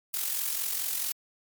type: noise with amplitude modulation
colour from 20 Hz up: blue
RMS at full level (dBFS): -28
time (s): 0.14-1.12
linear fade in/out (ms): 0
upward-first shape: sine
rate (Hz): 44.5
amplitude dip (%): 55
effects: MP3 96 kbps